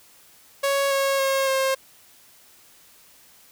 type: tone with pitch steps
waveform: sawtooth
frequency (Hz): 555 / 547.7 / 540.4 / 533.3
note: C#5 / C#5 / C#5 / C5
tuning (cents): +2 / -21 / -44 / +33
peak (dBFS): -16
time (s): 0.63-1.75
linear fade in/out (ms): 10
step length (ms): 280
effects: white hiss -53 dBFS RMS until 3.51 s